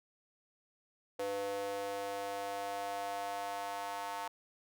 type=tone with high-pass filter sweep; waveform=square; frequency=100 Hz; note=G2; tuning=35 cents sharp; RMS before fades=-39 dBFS; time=1.19-4.28 s; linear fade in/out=5 ms; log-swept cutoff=500 to 850 Hz; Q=3.8; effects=none